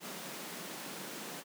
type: high-pass noise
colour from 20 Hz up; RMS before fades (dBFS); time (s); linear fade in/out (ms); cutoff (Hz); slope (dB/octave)
pink; -44; 0-1.44; 50; 160; 48
effects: none